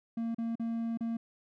triangle tone with dropouts, 229.6 Hz, A#3, 26 cents flat, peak -29 dBFS, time 0.17-1.17 s, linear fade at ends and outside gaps 5 ms, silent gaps 0.347-0.383 / 0.555-0.596 / 0.974-1.007 s, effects none

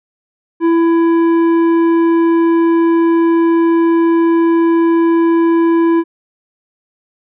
sine tone with tanh clipping, 333.2 Hz, E4, 19 cents sharp, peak -10 dBFS, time 0.6-6.04 s, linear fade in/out 50 ms, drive 10 dB, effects none

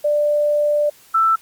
sine tone pair in turn, 591 / 1326.8 Hz, D5 / E6, +11 / +11 cents, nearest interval octave + major second, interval 1400 cents, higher second, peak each -14 / -12 dBFS, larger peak second, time 0.04-0.9 / 1.14-1.36 s, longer first, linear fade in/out 10 ms, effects white hiss -49 dBFS RMS until 1.41 s + Opus 48 kbps

